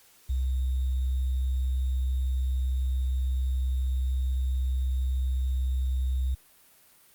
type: tone with sample-and-hold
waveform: sine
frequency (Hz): 64.5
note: C2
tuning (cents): -24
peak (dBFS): -24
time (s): 0.29-6.35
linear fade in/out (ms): 10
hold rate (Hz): 3675
effects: white hiss -58 dBFS RMS until 7.14 s + Opus 48 kbps